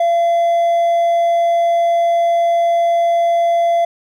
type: tone with hard clipping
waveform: triangle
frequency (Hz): 682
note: F5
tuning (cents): -41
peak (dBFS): -12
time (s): 0-3.85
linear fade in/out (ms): 5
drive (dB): 5
effects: none